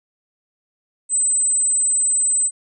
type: tone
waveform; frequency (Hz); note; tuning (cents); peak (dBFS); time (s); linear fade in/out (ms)
sine; 8090; B8; +41; -15; 1.09-2.51; 50
effects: none